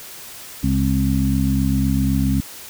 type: harmonic tone with a mistuned harmonic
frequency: 67.8 Hz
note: C#2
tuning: 38 cents flat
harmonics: 1 / 2 / 3 / 4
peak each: -21 / -21 / -21 / -21 dBFS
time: 0.63-2.41 s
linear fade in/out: 10 ms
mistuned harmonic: 4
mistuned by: -25 cents
effects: white hiss -37 dBFS RMS until 2.69 s